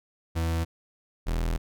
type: tone pair in turn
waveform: 40% pulse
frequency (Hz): 82.41 / 41.2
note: E2 / E1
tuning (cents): 0 / 0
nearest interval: octave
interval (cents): 1200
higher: first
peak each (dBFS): -24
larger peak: neither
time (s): 0.35-0.65 / 1.26-1.58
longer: second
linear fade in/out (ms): 20
effects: none